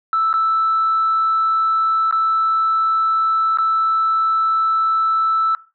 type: tone with dropouts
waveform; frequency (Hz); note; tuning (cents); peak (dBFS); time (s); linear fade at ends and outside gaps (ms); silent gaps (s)
sine; 1318.5; E6; 0; -13; 0.13-5.55; 1; 0.329-0.339 / 2.111-2.125 / 3.573-3.585
effects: noise-tail reverb RT60 0.3 s tail -19 dB re dry + tanh soft clip ceiling -10 dBFS